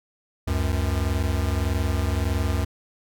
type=tone pair together; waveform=square; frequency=70.85 / 92.5 Hz; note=C#2 / F#2; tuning=+38 / 0 cents; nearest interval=perfect fourth; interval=462 cents; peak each=-25 dBFS; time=0.47-2.65 s; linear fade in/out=10 ms; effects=none